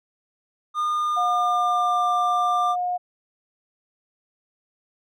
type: tone with pitch glide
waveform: triangle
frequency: 1216 to 1188.9 Hz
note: D#6 to D6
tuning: -40 to +21 cents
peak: -19 dBFS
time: 0.74-2.76 s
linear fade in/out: 50 ms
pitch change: -39 cents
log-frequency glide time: 0.92-2.11 s
type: tone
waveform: sine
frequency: 718 Hz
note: F5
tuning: 48 cents sharp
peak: -22 dBFS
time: 1.16-2.98 s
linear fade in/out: 20 ms
effects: none